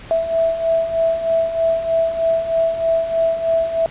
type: beating tone pair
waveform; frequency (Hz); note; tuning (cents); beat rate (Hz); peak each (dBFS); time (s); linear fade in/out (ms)
sine; 656 / 659.2; E5 / E5; -9 / 0; 3.2; -22 / -16; 0.11-3.86; 0
effects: pink hiss -38 dBFS RMS until 3.9 s + resampled to 8000 Hz